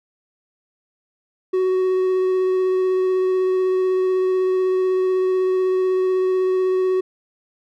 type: tone with vibrato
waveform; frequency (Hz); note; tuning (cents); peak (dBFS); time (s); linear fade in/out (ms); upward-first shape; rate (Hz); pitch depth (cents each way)
triangle; 372.5; F#4; +12; -14; 1.53-7.01; 10; triangle; 16; 12
effects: none